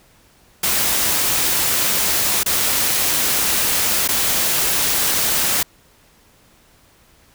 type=noise with dropouts; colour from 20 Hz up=white; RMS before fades=-18 dBFS; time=0.63-5.63 s; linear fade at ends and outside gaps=5 ms; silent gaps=2.433-2.46 / 4.078-4.087 s; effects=pink hiss -53 dBFS RMS until 7.34 s